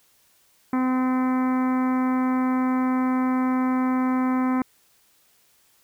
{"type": "harmonic tone", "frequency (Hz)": 256.5, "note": "C4", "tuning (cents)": -34, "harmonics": [1, 2, 3, 4, 5, 6, 7, 8, 9], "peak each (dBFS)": [-20, -36, -33, -31, -35, -42, -43, -42, -46], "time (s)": [0.73, 4.62], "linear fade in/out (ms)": 2, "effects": ["white hiss -61 dBFS RMS until 5.83 s"]}